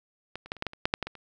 clicks, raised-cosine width 0.3 ms, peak -20 / -29 / -14 / -30 / -14 / -14 / -27 / -8 / -7 / -14 / -20 / -30 dBFS, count 12, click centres 0.356 / 0.46 / 0.519 / 0.567 / 0.624 / 0.667 / 0.734 / 0.855 / 0.939 / 1.027 / 1.07 / 1.153 s, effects none

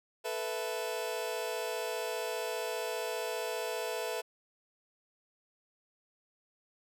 sawtooth chord, A suspended second, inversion none, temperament just, 440 / 495 / 660 Hz, A4 / B4 / E5, 0 / +4 / +2 cents, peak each -34 dBFS, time 0.24-4.22 s, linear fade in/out 20 ms, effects none

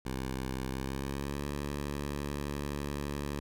10% pulse tone with pitch glide, 65.41 to 71.74 Hz, C2 to D2, 0 to -40 cents, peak -26 dBFS, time 0.05-3.4 s, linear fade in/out 10 ms, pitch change +160 cents, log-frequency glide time 0.68-1.45 s, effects none

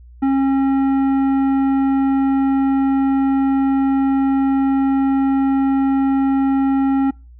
triangle tone with tanh clipping, 271 Hz, C#4, 39 cents flat, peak -15 dBFS, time 0.22-7.11 s, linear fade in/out 10 ms, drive 15 dB, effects noise-tail reverb RT60 0.3 s tail -26 dB re dry + added 60 Hz sine -39 dBFS peak until 7.39 s

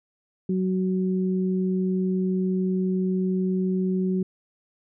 sine tone pair together, 186.3 / 372.3 Hz, F#3 / F#4, +12 / +11 cents, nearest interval octave, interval 1199 cents, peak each -22 / -28 dBFS, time 0.49-4.23 s, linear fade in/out 5 ms, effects none

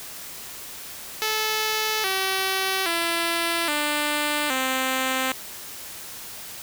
5% pulse tone with pitch steps, 434.1 / 382.3 / 336.7 / 296.5 / 261.1 Hz, A4 / G4 / E4 / D4 / C4, -23 / -43 / +37 / +17 / -3 cents, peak -11 dBFS, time 1.22-5.32 s, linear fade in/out 0 ms, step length 820 ms, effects white hiss -38 dBFS RMS until 6.62 s

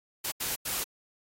white noise bursts at uneven times, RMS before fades -32 dBFS, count 3, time 0.24-0.32 / 0.4-0.56 / 0.65-0.84 s, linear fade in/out 10 ms, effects AAC 48 kbps

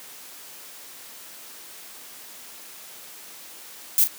violet noise with echo, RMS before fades -17 dBFS, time 3.98-4.04 s, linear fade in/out 0 ms, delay 33 ms, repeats 1, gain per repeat -9 dB, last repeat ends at 4.073 s, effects white hiss -43 dBFS RMS until 4.18 s + high-pass 200 Hz 12 dB/octave

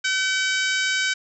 harmonic tone with a mistuned harmonic, 762 Hz, G5, 49 cents flat, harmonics 2 / 3 / 4 / 5 / 6 / 7 / 8 / 9 / 10, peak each -23 / -27 / -29 / -31 / -33 / -34 / -35 / -36 / -37 dBFS, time 0.04-1.14 s, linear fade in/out 10 ms, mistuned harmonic 6, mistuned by +23 cents, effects none

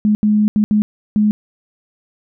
sine tone bursts at uneven times, 210.9 Hz, G#3, 27 cents sharp, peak -10 dBFS, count 5, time 0.05-0.15 / 0.23-0.48 / 0.56-0.64 / 0.71-0.82 / 1.16-1.31 s, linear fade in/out 0 ms, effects none

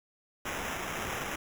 blue noise with sample-and-hold, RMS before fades -36 dBFS, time 0.45-1.36 s, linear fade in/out 5 ms, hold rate 4410 Hz, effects none

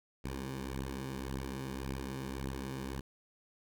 10% pulse beating tone pair, 65.41 / 67.21 Hz, C2 / C2, 0 / +47 cents, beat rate 1.8 Hz, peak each -35 / -31 dBFS, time 0.24-3.01 s, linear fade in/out 10 ms, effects none

